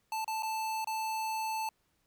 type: tone with dropouts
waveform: square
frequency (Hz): 880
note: A5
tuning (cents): 0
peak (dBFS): -33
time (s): 0.12-1.69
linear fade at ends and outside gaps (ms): 2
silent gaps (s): 0.245-0.278 / 0.424-0.431 / 0.845-0.872
effects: pink hiss -75 dBFS RMS until 2.06 s